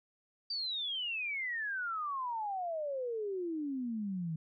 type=exponential sweep; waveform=sine; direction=down; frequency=4699 to 155.56 Hz; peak=-34 dBFS; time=0.5-4.36 s; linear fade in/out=5 ms; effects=none